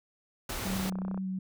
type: noise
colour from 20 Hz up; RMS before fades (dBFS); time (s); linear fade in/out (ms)
pink; -36; 0.49-0.9; 5
type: click train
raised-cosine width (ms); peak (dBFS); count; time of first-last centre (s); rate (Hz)
1; -27; 18; 0.64-1.176; 31.7
type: tone with vibrato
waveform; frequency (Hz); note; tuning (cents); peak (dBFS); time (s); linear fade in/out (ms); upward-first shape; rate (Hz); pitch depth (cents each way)
sine; 189; F#3; +37; -31; 0.65-1.39; 5; square; 2.5; 10
effects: none